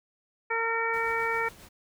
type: harmonic tone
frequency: 456.8 Hz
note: A#4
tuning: 35 cents flat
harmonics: 1 / 2 / 3 / 4 / 5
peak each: -32 / -32 / -32 / -32 / -32 dBFS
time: 0.5-1.49 s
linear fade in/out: 10 ms
type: noise with tremolo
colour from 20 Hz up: pink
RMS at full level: -49 dBFS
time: 0.93-1.69 s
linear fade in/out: 10 ms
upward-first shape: sine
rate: 7.5 Hz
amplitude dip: 40%
effects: none